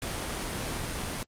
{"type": "noise", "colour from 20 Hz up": "pink", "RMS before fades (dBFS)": -33, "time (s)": [0.02, 1.23], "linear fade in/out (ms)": 2, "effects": ["low-pass 11000 Hz 12 dB/octave", "Opus 32 kbps"]}